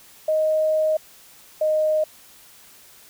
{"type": "tone pair in turn", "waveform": "sine", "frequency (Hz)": [624, 619.3], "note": ["D#5", "D#5"], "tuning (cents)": [5, -8], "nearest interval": "unison", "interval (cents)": 13, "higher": "first", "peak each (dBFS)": -17, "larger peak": "neither", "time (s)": [[0.28, 0.97], [1.61, 2.04]], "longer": "first", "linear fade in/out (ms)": 5, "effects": ["white hiss -49 dBFS RMS until 3.09 s"]}